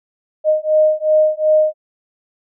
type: beating tone pair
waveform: sine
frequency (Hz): 617 / 619.7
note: D#5 / D#5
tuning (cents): -15 / -7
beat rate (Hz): 2.7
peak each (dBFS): -14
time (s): 0.44-1.74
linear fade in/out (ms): 50
effects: none